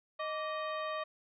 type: harmonic tone with a mistuned harmonic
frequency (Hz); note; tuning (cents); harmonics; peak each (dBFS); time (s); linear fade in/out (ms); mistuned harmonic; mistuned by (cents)
622.3; D#5; 0; 1 / 2 / 3 / 4 / 5 / 6 / 7; -38 / -38 / -45 / -49 / -51 / -53 / -59; 0.19-1.04; 10; 2; -120
effects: none